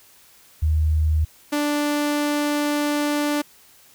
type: tone pair in turn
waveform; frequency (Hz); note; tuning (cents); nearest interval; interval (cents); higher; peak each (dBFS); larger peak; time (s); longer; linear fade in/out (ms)
sine / sawtooth; 77.78 / 293.7; D#2 / D4; 0 / 0; octave + major seventh; 2300; second; -16; neither; 0.62-1.25 / 1.52-3.42; second; 10
effects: white hiss -52 dBFS RMS until 3.94 s